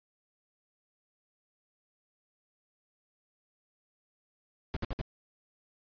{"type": "noise bursts", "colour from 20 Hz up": "brown", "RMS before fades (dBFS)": -33, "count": 4, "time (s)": [4.74, 5.014], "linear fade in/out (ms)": 0, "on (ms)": 25, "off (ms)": 58, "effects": ["resampled to 11025 Hz"]}